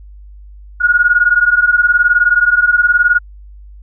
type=beating tone pair; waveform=sine; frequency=1430 / 1449 Hz; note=F6 / F#6; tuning=+41 / -37 cents; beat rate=19 Hz; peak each=-12 / -10 dBFS; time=0.8-3.19 s; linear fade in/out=20 ms; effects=added 50 Hz sine -33 dBFS peak until 3.82 s